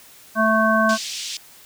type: harmonic tone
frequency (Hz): 220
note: A3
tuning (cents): 0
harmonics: 1 / 3 / 5 / 7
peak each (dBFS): -20 / -20 / -20 / -20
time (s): 0.35-0.98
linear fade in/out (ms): 50
type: band-pass noise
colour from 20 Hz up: white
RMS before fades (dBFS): -30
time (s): 0.89-1.37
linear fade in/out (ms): 2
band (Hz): 2700 to 6600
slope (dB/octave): 24
effects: white hiss -47 dBFS RMS until 1.65 s